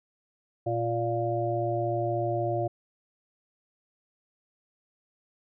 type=harmonic tone; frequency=116.54 Hz; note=A#2; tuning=in tune; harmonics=1 / 3 / 5 / 6; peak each=-31 / -31 / -31 / -31 dBFS; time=0.66-2.68 s; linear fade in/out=10 ms; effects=none